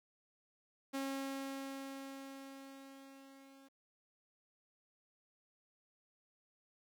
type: tone with level ramp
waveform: sawtooth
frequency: 271.8 Hz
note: C#4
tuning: 34 cents flat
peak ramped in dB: -33 to -55 dBFS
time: 0.93-3.69 s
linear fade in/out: 20 ms
effects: 12-bit